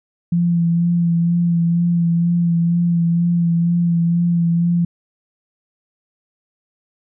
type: tone with vibrato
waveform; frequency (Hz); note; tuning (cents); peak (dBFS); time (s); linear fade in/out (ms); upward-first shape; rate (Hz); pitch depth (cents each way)
sine; 170.6; F3; -40; -13; 0.32-4.85; 5; sine; 2.1; 23
effects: none